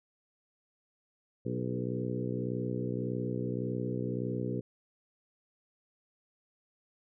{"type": "harmonic tone with a mistuned harmonic", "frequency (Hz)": 61.74, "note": "B1", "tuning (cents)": 0, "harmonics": [2, 3, 4, 5, 6, 7, 8], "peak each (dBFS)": [-36, -38, -39, -40, -41, -41, -42], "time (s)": [1.45, 4.61], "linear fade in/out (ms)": 10, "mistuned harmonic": 7, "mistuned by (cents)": -19, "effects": []}